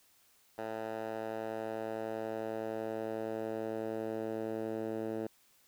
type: tone with band-pass filter sweep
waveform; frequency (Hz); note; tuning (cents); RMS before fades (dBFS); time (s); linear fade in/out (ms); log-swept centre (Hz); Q
10% pulse; 110.8; A2; +13; -38; 0.58-5.27; 5; 780 to 380; 1.2
effects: white hiss -67 dBFS RMS until 5.67 s